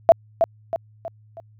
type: tone with echo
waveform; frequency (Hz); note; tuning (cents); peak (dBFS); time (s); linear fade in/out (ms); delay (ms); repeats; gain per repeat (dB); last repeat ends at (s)
sine; 666; E5; +18; -6; 0.09-0.12; 0; 320; 4; -7; 1.4
effects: added 107 Hz sine -49 dBFS peak until 1.59 s